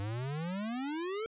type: exponential sweep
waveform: square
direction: up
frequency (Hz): 97.8 to 458.1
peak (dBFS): -35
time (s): 0-1.26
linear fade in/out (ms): 0
effects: resampled to 8000 Hz